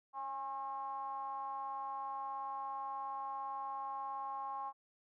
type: ring-modulated tone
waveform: triangle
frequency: 130.81 Hz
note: C3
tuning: in tune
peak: -34 dBFS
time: 0.13-4.73 s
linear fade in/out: 50 ms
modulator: 949 Hz
effects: none